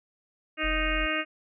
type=harmonic tone; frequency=311.1 Hz; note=D#4; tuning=in tune; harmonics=1 / 2 / 4 / 5 / 6 / 7 / 8 / 9; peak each=-34 / -34 / -34 / -34 / -34 / -34 / -34 / -34 dBFS; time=0.57-1.25 s; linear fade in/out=50 ms
type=tone; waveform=sine; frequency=43.65 Hz; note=F1; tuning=in tune; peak=-29 dBFS; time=0.63-1.07 s; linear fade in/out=20 ms
effects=none